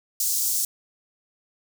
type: high-pass noise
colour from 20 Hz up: pink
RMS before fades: -24 dBFS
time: 0.2-0.65 s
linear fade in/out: 2 ms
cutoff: 5900 Hz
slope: 24 dB/octave
effects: none